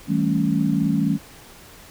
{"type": "chord", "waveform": "sine", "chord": "A dominant seventh", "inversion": "second", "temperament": "equal with one note detuned", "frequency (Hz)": [161.14, 196, 220, 277.2], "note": ["E3", "G3", "A3", "C#4"], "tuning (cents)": [-39, 0, 0, 0], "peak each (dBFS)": -23, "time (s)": [0.07, 1.19], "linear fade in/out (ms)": 50, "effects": ["pink hiss -45 dBFS RMS until 1.9 s"]}